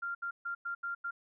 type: tone bursts at uneven times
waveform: sine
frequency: 1391 Hz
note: F6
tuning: 7 cents flat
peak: -34 dBFS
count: 6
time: 0.02-0.15 / 0.22-0.31 / 0.45-0.55 / 0.65-0.75 / 0.83-0.95 / 1.04-1.11 s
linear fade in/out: 10 ms
effects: none